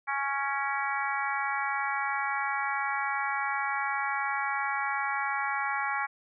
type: harmonic tone with a mistuned harmonic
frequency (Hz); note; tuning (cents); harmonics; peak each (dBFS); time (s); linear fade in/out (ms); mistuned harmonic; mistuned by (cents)
277.2; C#4; 0; 3 / 4 / 5 / 6 / 7 / 8; -33 / -34 / -35 / -36 / -36 / -37; 0.07-6.07; 20; 8; +39
effects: none